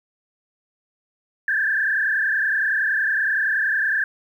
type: tone with frequency modulation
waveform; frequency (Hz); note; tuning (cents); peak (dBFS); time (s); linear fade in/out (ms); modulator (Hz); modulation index
sine; 1663; G#6; +2; -18; 1.48-4.04; 2; 30.7; 3.3
effects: 9-bit